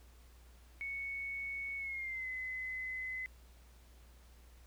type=tone with pitch glide; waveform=sine; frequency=2217 to 2033 Hz; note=C#7 to B6; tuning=0 to +50 cents; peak=-38 dBFS; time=0.81-3.26 s; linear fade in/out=0 ms; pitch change=-150 cents; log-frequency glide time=1.77-2.28 s; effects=added 60 Hz sine -57 dBFS peak until 4.66 s + pink hiss -66 dBFS RMS until 4.66 s